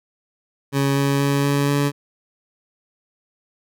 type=tone with pitch steps; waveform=20% pulse; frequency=138.59 / 139.63 / 140.69 / 141.75 / 142.82 Hz; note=C#3 / C#3 / C#3 / C#3 / D3; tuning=0 / +13 / +26 / +39 / -48 cents; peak=-12 dBFS; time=0.72-1.92 s; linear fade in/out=50 ms; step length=240 ms; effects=none